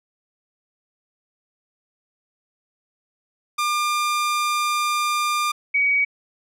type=tone pair in turn; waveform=sawtooth / sine; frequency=1200 / 2261 Hz; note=D6 / C#7; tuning=+37 / +34 cents; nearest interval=major seventh; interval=1097 cents; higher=second; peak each=-16 dBFS; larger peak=neither; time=3.58-5.52 / 5.74-6.05 s; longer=first; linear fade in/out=10 ms; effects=low-pass 12000 Hz 12 dB/octave